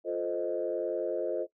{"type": "chord", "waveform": "sine", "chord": "F dominant seventh", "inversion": "none", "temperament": "equal with one note detuned", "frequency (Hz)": [349.2, 440, 521.1, 622.3], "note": ["F4", "A4", "C5", "Eb5"], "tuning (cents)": [0, 0, -7, 0], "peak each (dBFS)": -34, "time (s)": [0.04, 1.47], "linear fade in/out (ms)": 50, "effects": ["noise-tail reverb RT60 0.1 s tail -17 dB re dry", "tanh soft clip ceiling -19 dBFS"]}